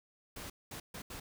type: noise bursts at uneven times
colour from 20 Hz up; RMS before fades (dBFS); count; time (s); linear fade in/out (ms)
pink; -45; 4; 0.36-0.5 / 0.71-0.8 / 0.94-1.02 / 1.1-1.2; 5
effects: none

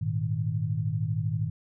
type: chord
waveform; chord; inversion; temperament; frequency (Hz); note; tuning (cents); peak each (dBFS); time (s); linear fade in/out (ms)
sine; Ab suspended second; none; equal; 103.83 / 116.54 / 155.56; Ab2 / Bb2 / Eb3; 0 / 0 / 0; -30; 0.01-1.5; 10
effects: none

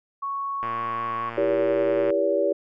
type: tone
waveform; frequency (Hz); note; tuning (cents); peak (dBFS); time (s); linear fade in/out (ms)
sine; 1108.7; C#6; 0; -26; 0.22-1.3; 10
type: click train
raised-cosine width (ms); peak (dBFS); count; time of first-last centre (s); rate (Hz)
0.5; -19; 172; 0.63-2.104; 116
type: chord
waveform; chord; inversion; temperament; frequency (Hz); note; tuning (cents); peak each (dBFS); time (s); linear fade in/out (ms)
sine; E diminished seventh; none; just; 329.6 / 395.6 / 474.7 / 569.6; E4 / G4 / Bb4 / Db5; 0 / +16 / +31 / +47; -28 / -25 / -28 / -22; 1.37-2.53; 10
effects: none

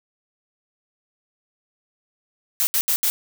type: noise bursts at uneven times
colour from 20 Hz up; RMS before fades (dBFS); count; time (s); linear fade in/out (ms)
blue; -20; 4; 2.6-2.67 / 2.74-2.81 / 2.88-2.96 / 3.03-3.1; 0
effects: none

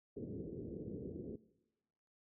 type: low-pass noise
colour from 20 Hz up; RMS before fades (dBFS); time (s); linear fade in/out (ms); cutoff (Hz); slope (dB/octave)
white; -45; 0.16-1.36; 5; 450; 48
effects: noise-tail reverb RT60 1.0 s tail -20 dB re dry + high-pass 80 Hz 12 dB/octave

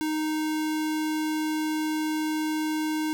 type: tone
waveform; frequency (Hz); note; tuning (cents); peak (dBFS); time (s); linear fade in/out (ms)
square; 310.1; D#4; -6; -26; 0.01-3.13; 0
effects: none

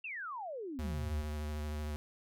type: exponential sweep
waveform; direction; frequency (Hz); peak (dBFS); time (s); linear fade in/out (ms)
sine; down; 2794 to 58.27; -39; 0.04-1.24; 5
type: tone with vibrato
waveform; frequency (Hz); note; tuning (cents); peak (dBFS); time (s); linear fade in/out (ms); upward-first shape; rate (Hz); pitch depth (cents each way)
square; 75.3; D2; +44; -37; 0.79-1.96; 0; square; 13; 17
effects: none

